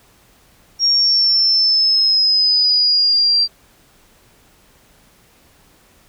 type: exponential sweep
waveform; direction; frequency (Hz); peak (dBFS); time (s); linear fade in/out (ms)
sine; down; 5588 to 4699; -11; 0.79-3.48; 50
effects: pink hiss -52 dBFS RMS until 6.08 s